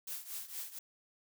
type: noise with tremolo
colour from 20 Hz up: blue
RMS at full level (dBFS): -40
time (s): 0.07-0.79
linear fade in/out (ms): 5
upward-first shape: triangle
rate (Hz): 4.3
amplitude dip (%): 85
effects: none